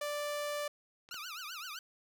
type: tone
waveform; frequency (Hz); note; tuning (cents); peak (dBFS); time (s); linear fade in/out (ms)
sawtooth; 587.3; D5; 0; -31; 0.01-0.68; 5
type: clicks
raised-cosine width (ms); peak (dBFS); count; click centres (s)
0.2; -38 / -31; 2; 1.089 / 1.143
type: tone with vibrato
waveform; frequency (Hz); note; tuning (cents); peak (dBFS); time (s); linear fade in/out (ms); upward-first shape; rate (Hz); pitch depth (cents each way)
15% pulse; 1334; E6; +20; -35; 1.11-1.79; 2; triangle; 7.8; 260
effects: none